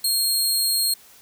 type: tone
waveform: 20% pulse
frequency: 4247 Hz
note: C8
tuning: 25 cents sharp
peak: -13 dBFS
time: 0.04-0.94 s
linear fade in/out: 5 ms
effects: white hiss -50 dBFS RMS until 1.21 s